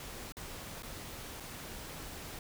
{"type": "noise with dropouts", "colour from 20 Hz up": "pink", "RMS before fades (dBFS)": -45, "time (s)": [0, 2.39], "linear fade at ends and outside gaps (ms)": 2, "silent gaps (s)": [[0.322, 0.368], [0.824, 0.831], [1.401, 1.404]], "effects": []}